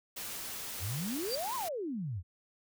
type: noise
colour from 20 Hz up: white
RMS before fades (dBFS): -41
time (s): 0.16-1.69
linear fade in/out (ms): 10
type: exponential two-way sweep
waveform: sine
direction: up then down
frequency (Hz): 79.3 to 1083 to 79.3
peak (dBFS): -34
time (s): 0.79-2.23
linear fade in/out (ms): 50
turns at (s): 1.55
type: tone with exponential growth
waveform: sine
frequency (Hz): 4700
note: D8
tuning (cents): +1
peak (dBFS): -29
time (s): 1.22-1.35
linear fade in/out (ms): 1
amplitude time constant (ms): 27
effects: none